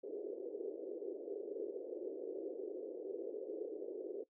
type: band-pass noise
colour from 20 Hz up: pink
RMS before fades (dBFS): -44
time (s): 0.03-4.24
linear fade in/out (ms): 10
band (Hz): 360 to 480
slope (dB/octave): 48
effects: noise-tail reverb RT60 0.1 s tail -17 dB re dry